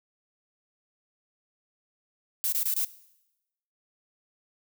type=noise bursts; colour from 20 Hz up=violet; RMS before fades=-27 dBFS; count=4; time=2.44-2.847 s; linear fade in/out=0 ms; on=83 ms; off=25 ms; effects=noise-tail reverb RT60 0.9 s tail -18 dB re dry